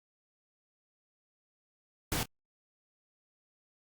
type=noise with echo; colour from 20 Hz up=pink; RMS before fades=-32 dBFS; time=2.12-2.23 s; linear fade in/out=0 ms; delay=26 ms; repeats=1; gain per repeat=-15 dB; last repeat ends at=2.256 s; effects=Opus 48 kbps